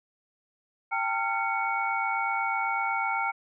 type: tone cluster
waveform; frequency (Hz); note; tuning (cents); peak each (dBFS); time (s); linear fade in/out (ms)
sine; 791 / 899 / 1379 / 2225; G5 / A5 / F6 / C#7; +15 / +37 / -22 / +6; -31; 0.91-3.32; 20
effects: none